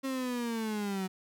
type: linear sweep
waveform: 35% pulse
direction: down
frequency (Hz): 270.2 to 185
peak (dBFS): -30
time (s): 0.03-1.08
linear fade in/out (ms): 20
effects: none